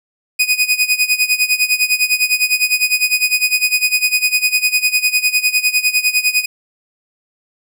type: tone with tremolo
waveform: sawtooth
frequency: 2489 Hz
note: D#7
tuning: in tune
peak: -6 dBFS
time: 0.39-6.46 s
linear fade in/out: 10 ms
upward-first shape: sine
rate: 9.9 Hz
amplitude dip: 85%
effects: none